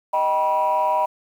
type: chord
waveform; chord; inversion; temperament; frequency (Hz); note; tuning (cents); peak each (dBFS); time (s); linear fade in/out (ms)
sine; Eb augmented; none; just; 622.3 / 777.8 / 972.3; Eb5 / G5 / B5; 0 / -14 / -27; -22 / -23 / -18; 0.13-1.06; 10
effects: tanh soft clip ceiling -12 dBFS + 8-bit